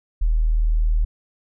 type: tone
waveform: sine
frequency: 39.45 Hz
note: D#1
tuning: 25 cents sharp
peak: -15 dBFS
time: 0.21-1.05 s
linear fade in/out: 10 ms
effects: none